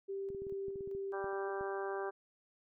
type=tone with tremolo; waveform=sine; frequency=392 Hz; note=G4; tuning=in tune; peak=-37 dBFS; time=0.08-1.5 s; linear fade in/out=20 ms; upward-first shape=square; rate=2.4 Hz; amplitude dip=25%
type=clicks; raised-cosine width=3 ms; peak=-38 dBFS; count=12; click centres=0.303 / 0.348 / 0.42 / 0.468 / 0.524 / 0.683 / 0.758 / 0.808 / 0.875 / 0.95 / 1.243 / 1.61 s
type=harmonic tone; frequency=196 Hz; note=G3; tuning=in tune; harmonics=2 / 3 / 4 / 5 / 6 / 7 / 8; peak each=-38 / -46 / -44 / -48 / -47 / -54 / -47 dBFS; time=1.12-2.11 s; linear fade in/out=20 ms
effects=none